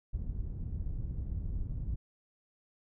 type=low-pass noise; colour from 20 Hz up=pink; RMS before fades=-36 dBFS; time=0.13-1.96 s; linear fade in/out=10 ms; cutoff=110 Hz; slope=12 dB/octave; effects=none